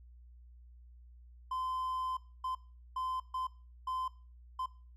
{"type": "tone bursts at uneven times", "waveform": "triangle", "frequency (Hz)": 1030, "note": "C6", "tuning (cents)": -28, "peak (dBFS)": -32, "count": 6, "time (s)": [[1.51, 2.17], [2.44, 2.55], [2.96, 3.2], [3.34, 3.47], [3.87, 4.08], [4.59, 4.66]], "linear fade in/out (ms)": 5, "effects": ["noise-tail reverb RT60 0.4 s tail -19 dB re dry", "added 60 Hz sine -53 dBFS peak until 4.96 s"]}